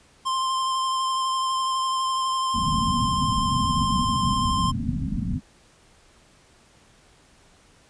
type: tone with vibrato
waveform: square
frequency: 1049 Hz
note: C6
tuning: 4 cents sharp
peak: -23 dBFS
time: 0.25-4.72 s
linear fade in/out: 20 ms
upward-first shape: triangle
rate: 12 Hz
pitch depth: 18 cents each way
type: low-pass noise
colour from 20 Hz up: white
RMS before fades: -26 dBFS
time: 2.53-5.41 s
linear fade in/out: 50 ms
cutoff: 260 Hz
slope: 96 dB/octave
effects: pink hiss -56 dBFS RMS until 7.89 s + resampled to 22050 Hz